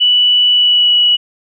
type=tone with pitch glide; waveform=sine; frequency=2960 to 2934 Hz; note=F#7 to F#7; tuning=0 to -15 cents; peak=-7 dBFS; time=0-1.17 s; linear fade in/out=20 ms; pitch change=-15 cents; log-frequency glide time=0.51-0.94 s; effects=none